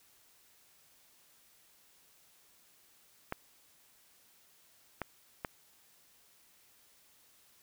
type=clicks; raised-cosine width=0.5 ms; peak=-20 dBFS; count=3; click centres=3.324 / 5.017 / 5.448 s; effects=white hiss -65 dBFS RMS until 7.62 s